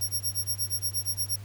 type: tone with tremolo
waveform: 5% pulse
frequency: 5588 Hz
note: F8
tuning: in tune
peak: -19 dBFS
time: 0.01-1.36 s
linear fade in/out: 5 ms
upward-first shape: sine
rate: 8.5 Hz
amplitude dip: 100%
effects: added 101 Hz sine -39 dBFS peak until 1.44 s + pink hiss -53 dBFS RMS until 1.44 s